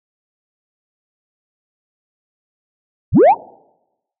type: linear sweep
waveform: sine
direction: up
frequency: 39.63 to 982 Hz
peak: -3 dBFS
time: 3.12-3.35 s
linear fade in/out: 50 ms
effects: noise-tail reverb RT60 0.9 s tail -25 dB re dry + tanh soft clip ceiling -4 dBFS